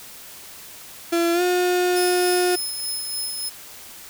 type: tone with pitch glide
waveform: 35% pulse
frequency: 339 to 359.2 Hz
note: E4 to F4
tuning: +49 to +49 cents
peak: -16 dBFS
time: 1.12-2.56 s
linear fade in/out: 10 ms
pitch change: +100 cents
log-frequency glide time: 1.33-1.42 s
type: tone with tremolo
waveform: 15% pulse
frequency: 5170 Hz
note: E8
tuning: 34 cents flat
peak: -19 dBFS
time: 1.95-3.5 s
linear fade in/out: 20 ms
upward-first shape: sine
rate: 3.4 Hz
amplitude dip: 35%
effects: white hiss -41 dBFS RMS until 4.09 s